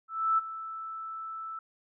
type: tone with ADSR envelope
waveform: sine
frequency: 1318.5 Hz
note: E6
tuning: in tune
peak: -21 dBFS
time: 0.08-1.59 s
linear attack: 300 ms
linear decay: 20 ms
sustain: -15 dB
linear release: 3 ms
effects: none